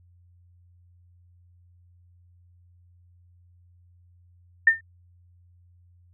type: tone with exponential decay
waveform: sine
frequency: 1810 Hz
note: A6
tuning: 48 cents sharp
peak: -9 dBFS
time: 4.67-4.81 s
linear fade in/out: 5 ms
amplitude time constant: 30 ms
effects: added 88 Hz sine -54 dBFS peak until 6.13 s